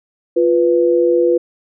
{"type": "tone pair together", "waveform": "sine", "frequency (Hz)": [349.2, 493.9], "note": ["F4", "B4"], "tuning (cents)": [0, 0], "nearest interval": "tritone", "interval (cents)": 600, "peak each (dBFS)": -13, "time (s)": [0.36, 1.38], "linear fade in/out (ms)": 10, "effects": []}